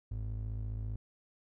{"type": "ring-modulated tone", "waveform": "triangle", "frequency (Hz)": 79, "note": "D#2", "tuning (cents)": 27, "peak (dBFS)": -30, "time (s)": [0.11, 0.96], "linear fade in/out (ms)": 5, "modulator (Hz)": 27.5, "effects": []}